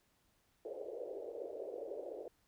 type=band-pass noise; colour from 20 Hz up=white; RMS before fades=-45 dBFS; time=0.65-2.28 s; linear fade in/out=0 ms; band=370 to 590 Hz; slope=48 dB/octave; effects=pink hiss -75 dBFS RMS until 2.47 s